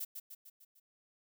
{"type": "noise with echo", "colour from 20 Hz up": "violet", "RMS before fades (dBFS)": -39, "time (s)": [0, 0.05], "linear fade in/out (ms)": 10, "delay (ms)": 150, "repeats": 5, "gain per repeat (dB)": -5, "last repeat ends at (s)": 0.8, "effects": []}